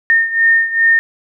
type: beating tone pair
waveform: sine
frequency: 1825 / 1827.5 Hz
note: A#6 / A#6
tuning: -37 / -35 cents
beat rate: 2.5 Hz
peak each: -11 / -15 dBFS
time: 0.1-0.99 s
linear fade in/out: 0 ms
effects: none